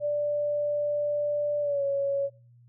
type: tone with pitch glide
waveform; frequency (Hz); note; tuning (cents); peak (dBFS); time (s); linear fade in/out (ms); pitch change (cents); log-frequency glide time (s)
sine; 587.3 to 557.2; D5 to C#5; 0 to +9; -24; 0-2.3; 50; -91; 1.61-1.83
effects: noise-tail reverb RT60 0.4 s tail -21 dB re dry + added 120 Hz sine -53 dBFS peak until 2.68 s